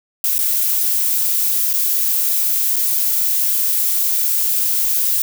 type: noise with dropouts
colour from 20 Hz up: violet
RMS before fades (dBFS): -17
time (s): 0.24-5.22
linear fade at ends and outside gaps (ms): 1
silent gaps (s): 0.382-0.389 / 1.731-1.737 / 2.759-2.764
effects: none